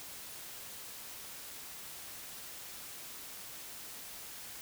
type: silence
effects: white hiss -47 dBFS RMS until 4.61 s